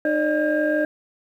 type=tone cluster; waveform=sine; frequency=305.1 / 558 / 604 / 1610 Hz; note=D#4 / C#5 / D5 / G6; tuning=-34 / +11 / +48 / +46 cents; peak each=-22 / -28 / -21 / -25 dBFS; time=0.05-0.85 s; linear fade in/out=2 ms; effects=tanh soft clip ceiling -10 dBFS + 9-bit